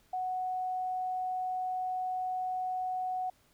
sine tone, 740 Hz, F#5, in tune, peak -31 dBFS, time 0.13-3.3 s, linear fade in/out 5 ms, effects pink hiss -67 dBFS RMS until 3.53 s

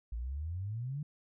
sine exponential sweep, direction up, 54.2 to 153 Hz, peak -35 dBFS, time 0.12-1.03 s, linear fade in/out 5 ms, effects none

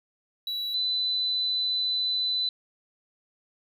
triangle / sine tone pair in turn, 3925 / 4003 Hz, B7 / B7, -11 / +23 cents, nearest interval unison, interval 34 cents, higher second, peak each -27 / -24 dBFS, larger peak second, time 0.47-0.74 / 0.74-2.49 s, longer second, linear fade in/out 2 ms, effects none

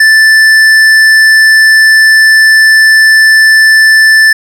triangle tone with tanh clipping, 1760 Hz, A6, in tune, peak -3 dBFS, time 0-4.33 s, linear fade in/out 5 ms, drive 16 dB, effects none

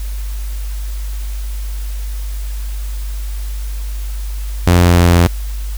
sawtooth tone with pitch steps, 87.9 / 87.09 / 86.29 Hz, F2 / F2 / F2, +12 / -4 / -20 cents, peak -3 dBFS, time 4.67-5.27 s, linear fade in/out 0 ms, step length 200 ms, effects added 50 Hz sine -19 dBFS peak until 5.77 s + white hiss -37 dBFS RMS until 5.77 s

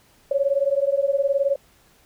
sine beating tone pair, 547 / 566 Hz, C#5 / C#5, -23 / +36 cents, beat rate 19 Hz, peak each -21 dBFS, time 0.31-1.56 s, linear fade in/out 5 ms, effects pink hiss -57 dBFS RMS until 2.05 s

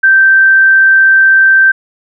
sine tone, 1561 Hz, G6, 8 cents flat, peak -3 dBFS, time 0.03-1.72 s, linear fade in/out 10 ms, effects none

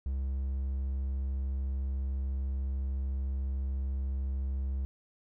triangle tone, 66.9 Hz, C2, 39 cents sharp, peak -28 dBFS, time 0.06-4.85 s, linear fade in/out 0 ms, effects none

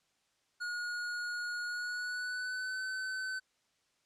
square tone with pitch glide, 1443 to 1521.8 Hz, F#6 to F#6, -44 to +48 cents, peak -36 dBFS, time 0.6-3.4 s, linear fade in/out 20 ms, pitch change +92 cents, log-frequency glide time 1.66-2.82 s, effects white hiss -75 dBFS RMS until 4.05 s + low-pass 7000 Hz 12 dB/octave

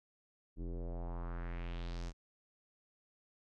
square tone with low-pass filter sweep, 43 Hz, F1, 26 cents flat, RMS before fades -41 dBFS, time 0.56-2.13 s, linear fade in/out 50 ms, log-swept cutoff 300 to 6800 Hz, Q 2.3, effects none

